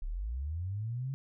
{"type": "linear sweep", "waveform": "sine", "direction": "up", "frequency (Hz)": [30.87, 138.4], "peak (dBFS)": -33, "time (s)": [0.02, 1.14], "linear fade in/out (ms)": 0, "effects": []}